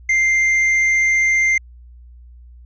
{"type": "tone with hard clipping", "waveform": "triangle", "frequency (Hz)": 2095, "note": "C7", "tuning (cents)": 2, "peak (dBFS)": -14, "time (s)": [0.09, 1.58], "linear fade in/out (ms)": 5, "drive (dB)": 7, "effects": ["added 60 Hz sine -39 dBFS peak until 2.65 s", "resampled to 16000 Hz"]}